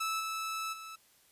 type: tone with level steps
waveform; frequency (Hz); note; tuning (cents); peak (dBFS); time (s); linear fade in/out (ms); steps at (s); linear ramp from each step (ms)
sawtooth; 1310; E6; -11; -28 / -31 / -40; 0-0.96; 10; 0.19 / 0.72; 20
effects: white hiss -65 dBFS RMS until 1.31 s + resampled to 32000 Hz